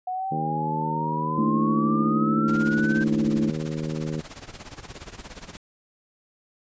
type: exponential sweep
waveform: sine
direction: up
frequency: 730 to 1568 Hz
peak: -26 dBFS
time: 0.07-3.04 s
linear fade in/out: 5 ms
type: harmonic tone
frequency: 77.78 Hz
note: D#2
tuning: in tune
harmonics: 2 / 3 / 4 / 5 / 6 / 7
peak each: -29 / -33 / -35 / -37 / -39 / -40 dBFS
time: 0.31-4.21 s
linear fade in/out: 10 ms
type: chord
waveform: sine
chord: A suspended fourth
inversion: none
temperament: just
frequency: 220 / 293.3 / 330 Hz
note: A3 / D4 / E4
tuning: 0 / -2 / +2 cents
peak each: -22 / -28 / -28 dBFS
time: 1.38-3.5 s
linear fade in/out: 2 ms
type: noise with tremolo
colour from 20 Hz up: pink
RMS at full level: -38 dBFS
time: 2.48-5.57 s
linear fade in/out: 0 ms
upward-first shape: sine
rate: 17 Hz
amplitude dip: 80%
effects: resampled to 16000 Hz